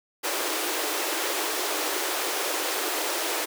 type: high-pass noise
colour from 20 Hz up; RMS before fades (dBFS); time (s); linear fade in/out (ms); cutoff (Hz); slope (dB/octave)
pink; -28; 0.23-3.46; 20; 300; 96
effects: none